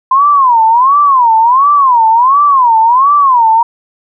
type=tone with vibrato; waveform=sine; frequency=1018 Hz; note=C6; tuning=48 cents flat; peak=-4 dBFS; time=0.11-3.63 s; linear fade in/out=5 ms; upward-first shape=sine; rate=1.4 Hz; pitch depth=240 cents each way; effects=none